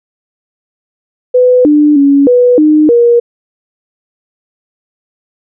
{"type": "tone with pitch steps", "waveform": "sine", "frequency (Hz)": [500, 297.5, 280.5, 492.2, 305.4, 474.3], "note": ["B4", "D4", "C#4", "B4", "D#4", "A#4"], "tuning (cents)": [21, 22, 21, -6, -32, 30], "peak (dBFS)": -3, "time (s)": [1.34, 3.2], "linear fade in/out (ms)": 10, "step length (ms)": 310, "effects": []}